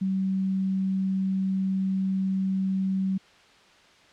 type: tone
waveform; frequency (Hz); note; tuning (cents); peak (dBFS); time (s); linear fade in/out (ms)
sine; 190.9; G3; -46; -23; 0.01-3.18; 10
effects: white hiss -55 dBFS RMS until 4.12 s + low-pass 4000 Hz 12 dB/octave